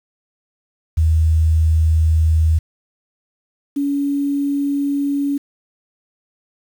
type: tone pair in turn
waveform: sine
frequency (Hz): 79.9 / 282.5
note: D#2 / C#4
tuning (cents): +47 / +33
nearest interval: octave + minor seventh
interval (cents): 2186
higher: second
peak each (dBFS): -11 / -16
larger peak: first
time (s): 0.97-2.59 / 3.76-5.38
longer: neither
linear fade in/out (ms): 10
effects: 7-bit